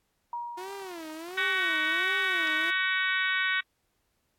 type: tone with exponential decay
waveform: sine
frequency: 951 Hz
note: A#5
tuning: 34 cents sharp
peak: -30 dBFS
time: 0.33-1.53 s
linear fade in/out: 2 ms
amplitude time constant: 260 ms
type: tone with vibrato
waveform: sawtooth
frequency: 352.2 Hz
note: F4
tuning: 15 cents sharp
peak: -34 dBFS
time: 0.57-2.71 s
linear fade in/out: 10 ms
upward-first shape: sine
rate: 1.4 Hz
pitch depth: 210 cents each way
type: harmonic tone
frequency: 375.3 Hz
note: F#4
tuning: 25 cents sharp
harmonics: 3 / 4 / 5 / 6 / 7 / 8 / 9 / 10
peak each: -36 / -29 / -30 / -32 / -40 / -39 / -39 / -37 dBFS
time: 1.37-3.61 s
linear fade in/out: 10 ms
effects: pink hiss -75 dBFS RMS until 4.38 s + AAC 64 kbps